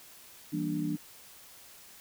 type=chord; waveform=sine; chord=E half-diminished seventh; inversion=none; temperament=just; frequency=164.81 / 197.78 / 237.3 / 296.7 Hz; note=E3 / G3 / Bb3 / D4; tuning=0 / +16 / +31 / +18 cents; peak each=-35 / -38 / -38 / -32 dBFS; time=0.52-0.97 s; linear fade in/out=20 ms; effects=white hiss -53 dBFS RMS until 2 s